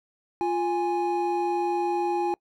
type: tone pair together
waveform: triangle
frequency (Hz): 349.2 / 827.2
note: F4 / G#5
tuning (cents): 0 / -7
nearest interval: octave + minor third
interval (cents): 1493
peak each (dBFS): -24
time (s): 0.41-2.34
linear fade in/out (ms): 0
effects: noise-tail reverb RT60 0.1 s tail -25 dB re dry